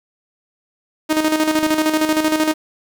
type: tone with tremolo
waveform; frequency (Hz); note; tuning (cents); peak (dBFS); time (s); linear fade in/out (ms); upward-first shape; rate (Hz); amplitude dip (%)
sawtooth; 311.1; D#4; 0; -9; 1.09-2.54; 20; square; 13; 55
effects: 8-bit